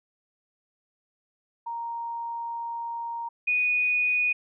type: tone pair in turn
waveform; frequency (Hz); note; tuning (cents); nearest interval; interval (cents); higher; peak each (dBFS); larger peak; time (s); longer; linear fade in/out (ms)
sine; 932.3 / 2474; A#5 / D#7; 0 / -10; octave + perfect fourth; 1690; second; -30 / -21; second; 1.66-3.29 / 3.47-4.33; first; 10
effects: none